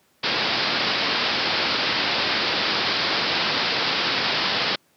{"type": "low-pass noise", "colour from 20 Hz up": "white", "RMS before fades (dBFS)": -23, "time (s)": [0.23, 4.76], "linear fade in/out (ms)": 10, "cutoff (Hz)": 5100, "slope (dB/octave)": 96, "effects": ["pink hiss -62 dBFS RMS until 4.96 s", "high-pass 150 Hz 12 dB/octave"]}